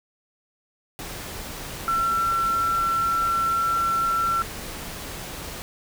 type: tone in noise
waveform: sine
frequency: 1351 Hz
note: E6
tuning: 42 cents sharp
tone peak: -20 dBFS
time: 1.88-4.42 s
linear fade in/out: 0 ms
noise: pink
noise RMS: -35 dBFS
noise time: 0.99-5.62 s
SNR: +12 dB
effects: none